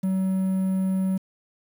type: tone with quantisation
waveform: triangle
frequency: 189.3 Hz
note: F#3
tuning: 40 cents sharp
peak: -19 dBFS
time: 0.03-1.18 s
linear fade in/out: 10 ms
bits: 8
effects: none